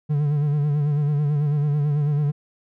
triangle tone with vibrato, 146.83 Hz, D3, in tune, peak -16 dBFS, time 0.09-2.32 s, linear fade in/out 20 ms, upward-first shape sine, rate 9.1 Hz, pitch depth 54 cents each way, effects none

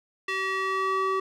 square tone with band-pass filter sweep, 382.6 Hz, G4, 42 cents flat, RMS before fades -27 dBFS, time 0.28-1.2 s, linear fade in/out 5 ms, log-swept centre 2200 to 920 Hz, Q 1.8, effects none

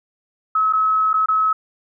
sine tone with dropouts, 1287 Hz, E6, 42 cents flat, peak -14 dBFS, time 0.55-1.53 s, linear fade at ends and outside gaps 5 ms, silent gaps 0.727-0.733 / 1.132-1.139 / 1.26-1.285 s, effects none

